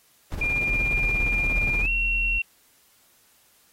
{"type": "noise with tremolo", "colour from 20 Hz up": "brown", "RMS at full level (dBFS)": -29, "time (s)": [0.32, 1.86], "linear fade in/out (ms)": 0, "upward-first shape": "square", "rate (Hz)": 17, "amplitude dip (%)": 50}
{"type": "tone with pitch glide", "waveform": "sine", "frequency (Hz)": [2404, 2730], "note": ["D7", "F7"], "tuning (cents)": [40, -40], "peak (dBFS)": -22, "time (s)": [0.41, 2.42], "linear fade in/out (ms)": 5, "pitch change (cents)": 220, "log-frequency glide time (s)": [1.81, 1.89]}
{"type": "tone", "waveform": "triangle", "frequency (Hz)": 40.07, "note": "E1", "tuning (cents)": -48, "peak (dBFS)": -24, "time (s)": [0.68, 2.39], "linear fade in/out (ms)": 10}
{"effects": ["white hiss -60 dBFS RMS until 3.72 s", "AAC 48 kbps"]}